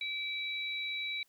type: tone pair together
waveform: sine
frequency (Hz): 2317 / 3894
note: D7 / B7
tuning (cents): -24 / -25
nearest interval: major sixth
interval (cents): 899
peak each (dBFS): -36 / -38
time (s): 0.01-1.23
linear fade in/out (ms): 2
effects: white hiss -71 dBFS RMS until 1.28 s